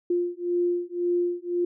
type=beating tone pair; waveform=sine; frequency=350 / 351.9 Hz; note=F4 / F4; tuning=+4 / +13 cents; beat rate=1.9 Hz; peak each=-26 dBFS; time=0.1-1.65 s; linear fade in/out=5 ms; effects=none